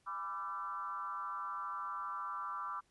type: tone with frequency modulation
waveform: sine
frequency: 1174.7 Hz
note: D6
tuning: in tune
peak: -38 dBFS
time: 0.06-2.81 s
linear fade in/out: 20 ms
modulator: 179 Hz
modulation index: 1.1
effects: pink hiss -74 dBFS RMS until 2.9 s + resampled to 24000 Hz